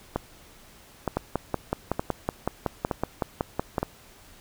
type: two click trains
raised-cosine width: 1 ms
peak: -10 / -11 dBFS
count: 15 / 5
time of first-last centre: 1.17-3.782 / 0.16-3.83 s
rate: 5.36 / 1.09 Hz
effects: pink hiss -52 dBFS RMS until 4.4 s